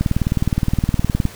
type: click train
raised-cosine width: 5 ms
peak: -4 dBFS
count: 25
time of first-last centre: 0.01-1.254 s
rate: 19.3 Hz
effects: pink hiss -38 dBFS RMS until 1.35 s